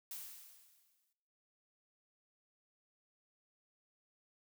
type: noise with exponential decay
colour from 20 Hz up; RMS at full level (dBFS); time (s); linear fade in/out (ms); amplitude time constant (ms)
blue; -44; 0.11-1.13; 2; 220
effects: noise-tail reverb RT60 1.0 s tail -18 dB re dry